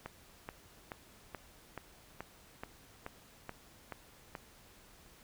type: click train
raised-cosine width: 0.5 ms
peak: -26 dBFS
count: 11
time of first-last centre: 0.06-4.352 s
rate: 2.33 Hz
effects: pink hiss -60 dBFS RMS until 5.23 s